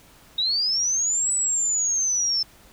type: linear two-way sweep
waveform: sine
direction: up then down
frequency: 3746 to 7970 to 5270 Hz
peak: -20 dBFS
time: 0.38-2.43 s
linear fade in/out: 5 ms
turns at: 1.33 s
effects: pink hiss -52 dBFS RMS until 2.72 s